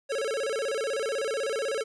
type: tone with vibrato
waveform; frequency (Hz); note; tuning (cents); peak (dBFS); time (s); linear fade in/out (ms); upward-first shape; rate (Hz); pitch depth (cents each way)
square; 493.9; B4; 0; -28; 0.09-1.84; 20; square; 16; 190
effects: resampled to 24000 Hz + 10-bit